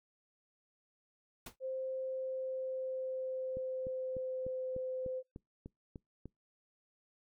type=noise with exponential decay; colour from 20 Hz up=pink; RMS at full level=-41 dBFS; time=1.46-1.56 s; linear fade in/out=5 ms; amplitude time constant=21 ms
type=tone with pitch glide; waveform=sine; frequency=523.3 to 515.2 Hz; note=C5 to C5; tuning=0 to -27 cents; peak=-36 dBFS; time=1.6-5.23 s; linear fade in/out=50 ms; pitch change=-27 cents; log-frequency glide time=1.95-4.73 s
type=click train; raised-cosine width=3 ms; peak=-33 dBFS; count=10; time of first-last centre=3.57-6.257 s; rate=3.35 Hz
effects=noise-tail reverb RT60 0.2 s tail -26 dB re dry